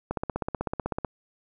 click train, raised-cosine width 1 ms, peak -14 dBFS, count 16, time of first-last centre 0.11-1.048 s, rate 16 Hz, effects none

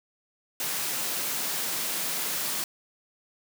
white high-pass noise, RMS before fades -30 dBFS, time 0.6-2.64 s, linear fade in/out 2 ms, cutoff 130 Hz, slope 48 dB/octave, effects none

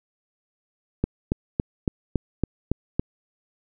click train, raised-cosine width 3 ms, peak -8 dBFS, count 8, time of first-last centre 1.04-2.995 s, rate 3.58 Hz, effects none

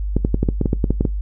clicks, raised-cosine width 3 ms, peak -4 dBFS, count 12, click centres 0.166 / 0.249 / 0.344 / 0.43 / 0.488 / 0.613 / 0.658 / 0.731 / 0.842 / 0.906 / 1.009 / 1.052 s, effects noise-tail reverb RT60 0.2 s tail -22 dB re dry + added 50 Hz sine -20 dBFS peak until 1.21 s

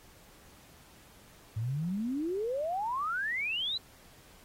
sine exponential sweep, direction up, 103.83 to 4093 Hz, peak -30 dBFS, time 1.56-3.78 s, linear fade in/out 10 ms, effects pink hiss -58 dBFS RMS until 4.44 s + AAC 48 kbps

